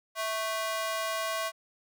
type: ring-modulated tone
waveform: sawtooth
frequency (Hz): 880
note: A5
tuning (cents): 0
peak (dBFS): -23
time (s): 0.15-1.52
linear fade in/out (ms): 50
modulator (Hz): 225
effects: none

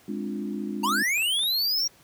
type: chord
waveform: sine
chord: D half-diminished seventh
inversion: second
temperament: equal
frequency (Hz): 207.7 / 261.6 / 293.7 / 349.2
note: Ab3 / C4 / D4 / F4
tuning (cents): 0 / 0 / 0 / 0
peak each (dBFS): -31 / -37 / -34 / -37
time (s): 0.08-1.03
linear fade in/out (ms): 5
type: linear sweep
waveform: square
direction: up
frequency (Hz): 880 to 5690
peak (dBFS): -23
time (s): 0.83-1.88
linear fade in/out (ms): 10
type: clicks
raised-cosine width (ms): 0.3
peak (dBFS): -29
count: 4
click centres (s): 1.177 / 1.224 / 1.392 / 1.435
effects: pink hiss -56 dBFS RMS until 2.03 s + high-pass 80 Hz 12 dB/octave

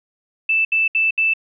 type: tone bursts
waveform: sine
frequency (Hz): 2643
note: E7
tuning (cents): +4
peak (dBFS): -14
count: 4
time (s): 0.49-1.337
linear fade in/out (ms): 5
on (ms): 160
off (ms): 69
effects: none

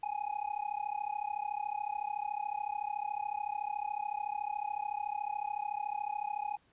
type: tone with amplitude modulation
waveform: triangle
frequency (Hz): 830.6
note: G#5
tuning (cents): 0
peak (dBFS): -28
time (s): 0.03-6.57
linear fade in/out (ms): 5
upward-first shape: sine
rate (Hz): 33.8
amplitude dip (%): 95
effects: pink hiss -69 dBFS RMS until 6.72 s + resampled to 8000 Hz

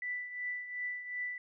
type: tone with tremolo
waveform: sine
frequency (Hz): 1979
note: B6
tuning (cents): +3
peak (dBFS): -33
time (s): 0.02-1.38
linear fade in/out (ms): 2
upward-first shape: triangle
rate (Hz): 2.7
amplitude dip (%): 70
effects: none

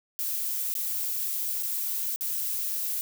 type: noise with dropouts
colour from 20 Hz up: violet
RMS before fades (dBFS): -30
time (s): 0.19-3.01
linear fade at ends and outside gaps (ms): 0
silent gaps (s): 0.74-0.752 / 1.626-1.632 / 2.16-2.209
effects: none

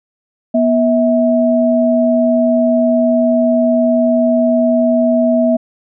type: tone pair together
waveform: sine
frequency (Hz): 242.6 / 648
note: B3 / E5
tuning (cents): -31 / -30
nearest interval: octave + perfect fourth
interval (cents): 1701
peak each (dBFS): -12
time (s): 0.54-5.57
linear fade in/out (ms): 10
effects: none

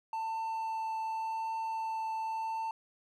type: tone with vibrato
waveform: triangle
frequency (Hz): 891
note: A5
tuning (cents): +22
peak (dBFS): -31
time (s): 0.13-2.71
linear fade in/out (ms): 2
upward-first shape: triangle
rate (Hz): 0.88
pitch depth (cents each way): 9
effects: none

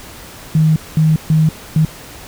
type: tone bursts at uneven times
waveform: sine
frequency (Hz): 157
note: D#3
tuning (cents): +16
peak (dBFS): -8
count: 4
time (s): 0.55-0.76 / 0.97-1.16 / 1.3-1.49 / 1.76-1.85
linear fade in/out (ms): 2
effects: pink hiss -35 dBFS RMS until 2.27 s

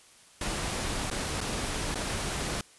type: noise with dropouts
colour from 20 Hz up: pink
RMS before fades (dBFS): -32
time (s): 0.41-2.61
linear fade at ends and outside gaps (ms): 2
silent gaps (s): 1.101-1.112 / 1.406-1.412 / 1.945-1.955
effects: white hiss -56 dBFS RMS until 2.78 s + resampled to 24000 Hz

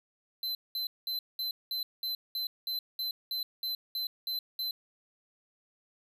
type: tone bursts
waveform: square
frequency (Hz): 4054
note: B7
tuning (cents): +45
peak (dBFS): -32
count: 14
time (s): 0.43-4.71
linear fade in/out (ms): 2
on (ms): 120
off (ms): 200
effects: none

